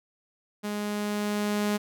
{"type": "tone with level ramp", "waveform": "sawtooth", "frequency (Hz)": 207.7, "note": "G#3", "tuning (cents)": 0, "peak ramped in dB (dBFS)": [-26, -20], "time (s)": [0.63, 1.78], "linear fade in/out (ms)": 20, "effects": []}